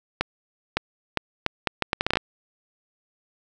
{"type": "accelerating click train", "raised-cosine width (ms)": 0.3, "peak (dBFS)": -5, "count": 13, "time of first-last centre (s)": [0.21, 2.171], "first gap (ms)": 560, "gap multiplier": 0.72, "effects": []}